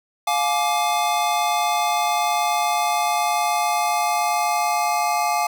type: chord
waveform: square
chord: D diminished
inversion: first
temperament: just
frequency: 704.8 / 845.8 / 1174.7 Hz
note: F5 / Ab5 / D6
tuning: +16 / +31 / 0 cents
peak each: -23 / -23 / -26 dBFS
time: 0.27-5.47 s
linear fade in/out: 5 ms
effects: none